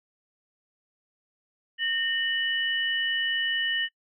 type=tone pair together; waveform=sine; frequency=1835.3 / 2960 Hz; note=A#6 / F#7; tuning=-27 / 0 cents; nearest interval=minor sixth; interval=827 cents; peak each=-27 dBFS; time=1.78-3.89 s; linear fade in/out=50 ms; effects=noise-tail reverb RT60 0.1 s tail -24 dB re dry